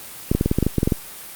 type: clicks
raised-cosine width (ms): 3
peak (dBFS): -4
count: 12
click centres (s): 0.315 / 0.35 / 0.411 / 0.46 / 0.514 / 0.586 / 0.627 / 0.666 / 0.783 / 0.831 / 0.875 / 0.922
effects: white hiss -37 dBFS RMS until 1.35 s + Opus 32 kbps